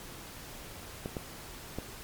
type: clicks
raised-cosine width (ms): 2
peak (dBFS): -21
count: 3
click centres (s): 1.059 / 1.168 / 1.786
effects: pink hiss -46 dBFS RMS until 2.03 s + MP3 96 kbps